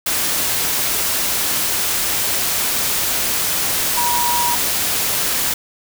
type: tone in noise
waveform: sine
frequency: 959 Hz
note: A#5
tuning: 49 cents sharp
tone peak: -18 dBFS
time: 3.97-4.55 s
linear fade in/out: 5 ms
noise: white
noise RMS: -19 dBFS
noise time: 0.06-5.54 s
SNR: -2 dB
effects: none